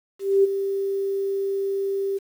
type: tone with ADSR envelope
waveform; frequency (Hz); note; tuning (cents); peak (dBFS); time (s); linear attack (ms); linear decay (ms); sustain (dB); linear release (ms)
sine; 392.8; G4; +4; -12; 0.19-2.19; 250; 18; -10; 22
effects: 8-bit